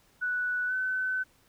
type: tone with pitch glide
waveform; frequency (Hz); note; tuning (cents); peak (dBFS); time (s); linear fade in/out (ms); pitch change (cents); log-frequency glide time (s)
sine; 1480 to 1515.5; F#6 to F#6; 0 to +41; -27; 0.21-1.24; 20; +41; 0.67-0.73
effects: pink hiss -64 dBFS RMS until 1.48 s